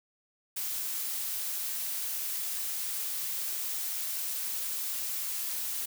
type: noise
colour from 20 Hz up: blue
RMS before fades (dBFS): -34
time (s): 0.56-5.86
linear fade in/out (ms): 10
effects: none